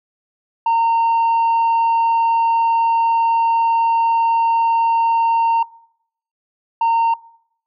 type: tone pair in turn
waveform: sine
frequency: 918 / 918 Hz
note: A#5 / A#5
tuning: -27 / -27 cents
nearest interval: unison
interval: 0 cents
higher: neither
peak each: -10 dBFS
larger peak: neither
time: 0.66-5.63 / 6.81-7.14 s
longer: first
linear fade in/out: 5 ms
effects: noise-tail reverb RT60 0.7 s tail -23 dB re dry + tanh soft clip ceiling -12 dBFS